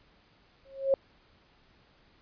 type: tone with exponential growth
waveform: sine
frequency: 542 Hz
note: C#5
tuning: 39 cents flat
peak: -18 dBFS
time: 0.65-0.94 s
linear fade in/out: 1 ms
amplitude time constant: 63 ms
effects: pink hiss -63 dBFS RMS until 2.21 s + resampled to 11025 Hz